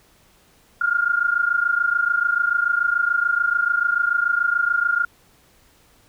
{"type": "tone pair together", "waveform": "sine", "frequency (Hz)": [1396.9, 1423.8], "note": ["F6", "F6"], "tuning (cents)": [0, 33], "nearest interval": "unison", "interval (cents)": 33, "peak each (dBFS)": -20, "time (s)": [0.81, 5.05], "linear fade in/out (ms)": 5, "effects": ["pink hiss -56 dBFS RMS until 6.08 s"]}